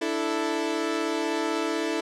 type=chord; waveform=sawtooth; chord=D suspended second; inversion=none; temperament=equal; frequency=293.7 / 329.6 / 440 Hz; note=D4 / E4 / A4; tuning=0 / 0 / 0 cents; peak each=-28 / -24 / -26 dBFS; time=0.01-2.01 s; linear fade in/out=10 ms; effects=low-pass 7000 Hz 12 dB/octave